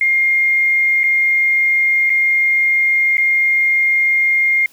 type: tone with dropouts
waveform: sine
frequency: 2123 Hz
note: C7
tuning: 25 cents sharp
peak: -11 dBFS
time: 0.01-4.66 s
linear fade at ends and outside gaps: 2 ms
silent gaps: 1.034-1.039 / 2.096-2.101 / 3.17-3.18 s
effects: white hiss -49 dBFS RMS until 4.72 s